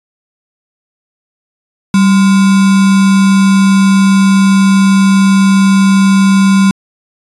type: tone with sample-and-hold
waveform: sine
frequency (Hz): 193.8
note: G3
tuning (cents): -20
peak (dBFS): -4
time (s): 1.94-6.71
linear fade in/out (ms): 2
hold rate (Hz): 1225
effects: resampled to 24000 Hz